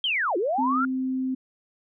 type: linear two-way sweep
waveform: sine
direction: down then up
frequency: 3268 to 325.7 to 1427 Hz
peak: -22 dBFS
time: 0.04-0.85 s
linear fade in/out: 2 ms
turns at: 0.37 s
type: tone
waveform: sine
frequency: 260 Hz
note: C4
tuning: 11 cents flat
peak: -24 dBFS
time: 0.58-1.35 s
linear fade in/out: 10 ms
effects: none